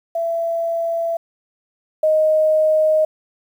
sine tone pair in turn, 669 / 623.1 Hz, E5 / D#5, +25 / +2 cents, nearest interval minor second, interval 123 cents, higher first, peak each -18 / -12 dBFS, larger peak second, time 0.15-1.17 / 2.03-3.05 s, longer neither, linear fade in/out 5 ms, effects 8-bit

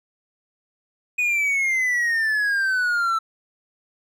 triangle exponential sweep, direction down, 2489 to 1318.5 Hz, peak -17 dBFS, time 1.18-3.19 s, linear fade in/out 10 ms, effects none

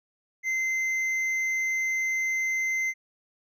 triangle tone with hard clipping, 2071 Hz, C7, 18 cents flat, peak -26 dBFS, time 0.43-2.94 s, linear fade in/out 50 ms, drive 8 dB, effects none

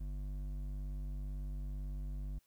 triangle tone with hard clipping, 49 Hz, G1, in tune, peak -40 dBFS, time 0-2.39 s, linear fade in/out 10 ms, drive 13 dB, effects white hiss -75 dBFS RMS until 2.46 s

